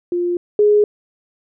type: tone pair in turn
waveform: sine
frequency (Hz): 350.9 / 417.1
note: F4 / G#4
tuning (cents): +8 / +7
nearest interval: minor third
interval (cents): 299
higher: second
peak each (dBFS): -16 / -9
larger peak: second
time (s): 0.12-0.37 / 0.59-0.84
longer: neither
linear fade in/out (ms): 2
effects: none